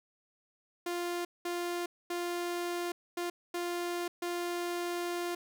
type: tone bursts at uneven times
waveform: sawtooth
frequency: 349.2 Hz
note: F4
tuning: in tune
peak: -29 dBFS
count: 6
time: 0.86-1.25 / 1.45-1.86 / 2.1-2.92 / 3.17-3.3 / 3.54-4.08 / 4.22-5.35 s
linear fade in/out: 5 ms
effects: none